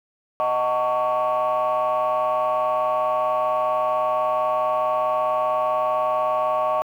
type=chord; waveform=sine; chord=D# half-diminished seventh; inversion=none; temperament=just; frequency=622.3 / 746.7 / 896 / 1120.1 Hz; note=D#5 / F#5 / A5 / C#6; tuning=0 / +16 / +31 / +18 cents; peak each=-21 / -26 / -27 / -22 dBFS; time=0.4-6.82 s; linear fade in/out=0 ms; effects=tanh soft clip ceiling -14 dBFS + 9-bit